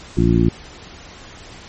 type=harmonic tone; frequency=57.5 Hz; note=A#1; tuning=23 cents flat; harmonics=1 / 2 / 3 / 4 / 5 / 6; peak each=-19 / -18 / -17 / -21 / -20 / -19 dBFS; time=0.17-0.49 s; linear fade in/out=5 ms; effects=pink hiss -39 dBFS RMS until 1.68 s + MP3 32 kbps